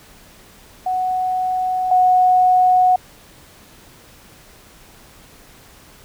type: tone pair in turn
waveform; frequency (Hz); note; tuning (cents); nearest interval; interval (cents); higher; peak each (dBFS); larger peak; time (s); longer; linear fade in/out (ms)
sine; 740 / 734.5; F#5 / F#5; 0 / -13; unison; 13; first; -17 / -10; second; 0.86-1.91 / 1.91-2.96; neither; 5
effects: pink hiss -46 dBFS RMS until 6.04 s

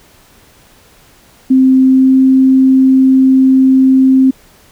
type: tone with pitch glide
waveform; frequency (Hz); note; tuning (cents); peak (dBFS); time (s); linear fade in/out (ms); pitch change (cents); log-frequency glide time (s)
sine; 261.6 to 263.3; C4 to C4; 0 to +11; -4; 1.5-4.31; 10; +11; 1.82-2.17
effects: pink hiss -45 dBFS RMS until 4.71 s

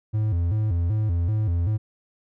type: tone with vibrato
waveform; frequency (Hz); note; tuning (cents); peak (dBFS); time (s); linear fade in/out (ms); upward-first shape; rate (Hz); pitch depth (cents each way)
triangle; 96.1; G2; -34; -18; 0.13-1.78; 20; square; 2.6; 200
effects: none

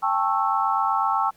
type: chord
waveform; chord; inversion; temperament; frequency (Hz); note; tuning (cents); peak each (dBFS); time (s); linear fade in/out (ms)
sine; A dominant seventh; third; just; 792 / 880 / 1100 / 1320; G5 / A5 / C#6 / E6; +18 / 0 / -14 / +2; -25; 0.02-1.31; 20
effects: pink hiss -58 dBFS RMS until 1.36 s

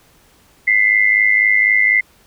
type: tone pair together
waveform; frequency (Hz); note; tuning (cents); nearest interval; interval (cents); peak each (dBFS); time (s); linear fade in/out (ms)
sine; 2002 / 2106; B6 / C7; +23 / +11; minor second; 88; -13; 0.67-2.01; 10
effects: pink hiss -52 dBFS RMS until 2.26 s

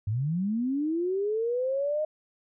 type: linear sweep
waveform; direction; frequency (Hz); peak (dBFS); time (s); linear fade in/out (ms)
sine; up; 96.6 to 622; -25; 0.07-2.05; 5
effects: none

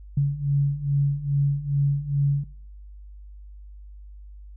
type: beating tone pair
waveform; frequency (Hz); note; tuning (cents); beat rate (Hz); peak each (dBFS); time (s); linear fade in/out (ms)
sine; 139.9 / 142.3; C#3 / C#3; +16 / +46; 2.4; -25 / -21; 0.17-2.44; 5
effects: noise-tail reverb RT60 0.6 s tail -22 dB re dry + added 50 Hz sine -40 dBFS peak until 4.56 s

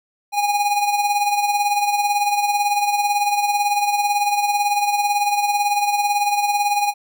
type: tone with tremolo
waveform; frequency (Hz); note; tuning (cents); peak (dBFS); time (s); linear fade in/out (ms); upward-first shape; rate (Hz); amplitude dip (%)
square; 820; G#5; -22; -15; 0.32-6.94; 50; sine; 18; 55
effects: none

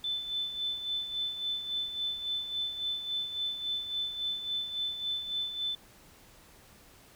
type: tone with tremolo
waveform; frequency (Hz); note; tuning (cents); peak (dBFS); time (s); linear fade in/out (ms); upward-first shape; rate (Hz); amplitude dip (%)
sine; 3518; A7; -1; -29; 0.04-5.75; 2; sine; 3.6; 60
effects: pink hiss -57 dBFS RMS until 7.15 s

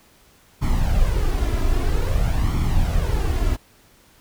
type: noise with flanger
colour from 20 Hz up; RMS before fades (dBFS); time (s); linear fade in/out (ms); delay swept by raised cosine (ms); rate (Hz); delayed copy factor
brown; -19; 0.61-3.57; 20; 0.91 to 3.01; 0.51; +0.6
effects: pink hiss -54 dBFS RMS until 4.2 s

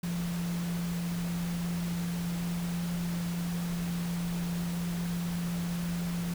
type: tone in noise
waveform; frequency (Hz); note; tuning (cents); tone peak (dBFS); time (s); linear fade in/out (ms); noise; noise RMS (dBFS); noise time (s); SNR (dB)
sine; 172.7; F3; -19; -30; 0.03-6.34; 5; pink; -42; 0.03-6.34; +9
effects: none

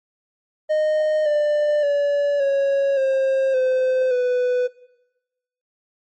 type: tone with pitch steps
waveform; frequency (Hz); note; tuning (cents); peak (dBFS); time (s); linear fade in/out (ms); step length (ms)
triangle; 616 / 594.3 / 573.4 / 553.2 / 533.8 / 515 / 496.9; D#5 / D5 / D5 / C#5 / C5 / C5 / B4; -17 / +20 / -42 / -4 / +35 / -28 / +11; -14; 0.69-4.68; 20; 570
effects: noise-tail reverb RT60 1.0 s tail -19 dB re dry + MP3 32 kbps

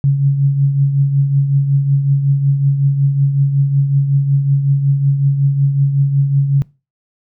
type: tone with tremolo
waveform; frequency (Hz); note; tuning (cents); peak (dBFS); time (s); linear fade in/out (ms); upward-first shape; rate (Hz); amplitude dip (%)
sine; 139.2; C#3; +8; -7; 0.04-6.62; 0; triangle; 5.4; 60
effects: noise-tail reverb RT60 0.3 s tail -23 dB re dry

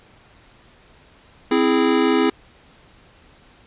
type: chord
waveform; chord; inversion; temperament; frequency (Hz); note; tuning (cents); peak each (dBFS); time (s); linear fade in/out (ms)
square; C augmented; none; equal; 261.6 / 329.6 / 415.3; C4 / E4 / G#4; 0 / 0 / 0; -20; 1.51-2.3; 5
effects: pink hiss -51 dBFS RMS until 3.66 s + resampled to 8000 Hz

